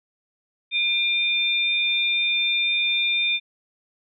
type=tone pair together; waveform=sine; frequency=2402 / 3599 Hz; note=D7 / A7; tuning=+38 / +38 cents; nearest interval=perfect fifth; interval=700 cents; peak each=-22 dBFS; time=0.71-3.4 s; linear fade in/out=50 ms; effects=none